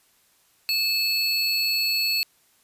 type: tone pair together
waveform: square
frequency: 2612 / 4393 Hz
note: E7 / C#8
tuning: -17 / -16 cents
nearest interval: major sixth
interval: 901 cents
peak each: -27 / -23 dBFS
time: 0.69-2.23 s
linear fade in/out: 0 ms
effects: white hiss -62 dBFS RMS until 2.63 s + resampled to 32000 Hz